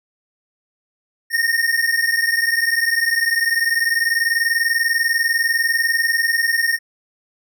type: tone pair together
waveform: square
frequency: 1831.8 / 1852 Hz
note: A#6 / A#6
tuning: -31 / -12 cents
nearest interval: unison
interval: 19 cents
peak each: -19 / -20 dBFS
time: 1.3-6.79 s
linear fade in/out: 50 ms
effects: none